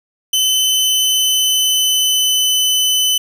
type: tone with pitch glide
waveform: sawtooth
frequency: 3041 to 3020 Hz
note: F#7 to F#7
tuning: +47 to +35 cents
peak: -9 dBFS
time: 0.33-3.18 s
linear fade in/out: 5 ms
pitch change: -12 cents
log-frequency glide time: 0.61-2.52 s
effects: 7-bit